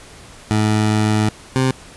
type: tone pair in turn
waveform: 20% pulse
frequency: 107.3 / 130.78 Hz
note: A2 / C3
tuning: -43 / 0 cents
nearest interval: minor third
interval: 343 cents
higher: second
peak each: -9 dBFS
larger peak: neither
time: 0.51-1.29 / 1.56-1.71 s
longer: first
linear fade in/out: 0 ms
effects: pink hiss -41 dBFS RMS until 1.96 s + resampled to 24000 Hz